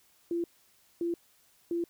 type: tone bursts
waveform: sine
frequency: 341.3 Hz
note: F4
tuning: 40 cents flat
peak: -28 dBFS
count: 3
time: 0.31-1.84 s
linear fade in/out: 2 ms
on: 130 ms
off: 570 ms
effects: white hiss -65 dBFS RMS until 1.89 s